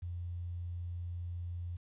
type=tone with quantisation; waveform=sine; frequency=87.31 Hz; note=F2; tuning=in tune; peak=-37 dBFS; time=0.02-1.77 s; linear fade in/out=10 ms; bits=11; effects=resampled to 8000 Hz